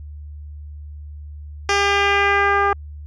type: tone with low-pass filter sweep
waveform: 10% pulse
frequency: 401.4 Hz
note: G4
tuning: 41 cents sharp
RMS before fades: -17 dBFS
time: 1.69-2.73 s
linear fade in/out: 2 ms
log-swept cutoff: 5100 to 1200 Hz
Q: 1.6
effects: added 74 Hz sine -32 dBFS peak until 3.06 s